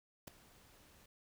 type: noise with ADSR envelope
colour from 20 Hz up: pink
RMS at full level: -44 dBFS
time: 0.27-1.06 s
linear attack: 10 ms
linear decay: 3 ms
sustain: -20 dB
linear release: 4 ms
effects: none